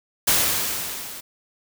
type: noise with level ramp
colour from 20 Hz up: white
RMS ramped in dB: -17 to -37 dBFS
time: 0.27-1.21 s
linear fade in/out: 10 ms
effects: none